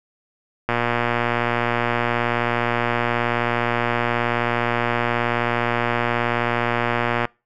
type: click train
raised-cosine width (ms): 0.5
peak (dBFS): -5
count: 782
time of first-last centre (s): 0.69-7.253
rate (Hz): 119
effects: noise-tail reverb RT60 0.3 s tail -26 dB re dry